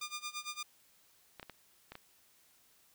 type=tone with tremolo; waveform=10% pulse; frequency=1206 Hz; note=D6; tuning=46 cents sharp; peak=-29 dBFS; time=0.01-0.63 s; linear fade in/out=5 ms; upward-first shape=sine; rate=8.8 Hz; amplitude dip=90%
type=clicks; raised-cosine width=0.3 ms; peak=-30 dBFS; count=5; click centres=1.397 / 1.429 / 1.497 / 1.92 / 1.954 s
effects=white hiss -67 dBFS RMS until 2.94 s